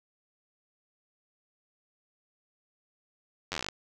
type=slowing click train; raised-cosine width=0.2 ms; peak=-15 dBFS; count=12; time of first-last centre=3.52-3.686 s; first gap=10 ms; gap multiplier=1.08; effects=none